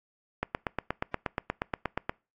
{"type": "click train", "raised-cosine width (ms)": 0.5, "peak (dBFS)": -13, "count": 15, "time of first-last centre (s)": [0.43, 2.095], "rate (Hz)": 8.41, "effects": ["noise-tail reverb RT60 0.3 s tail -25 dB re dry", "AAC 48 kbps"]}